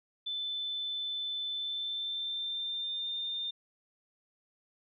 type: tone with pitch glide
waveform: sine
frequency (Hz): 3520 to 3611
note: A7 to A7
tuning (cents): 0 to +44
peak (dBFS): -33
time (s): 0.26-3.51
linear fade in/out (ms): 10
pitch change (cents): +44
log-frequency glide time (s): 1.5-3.11
effects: none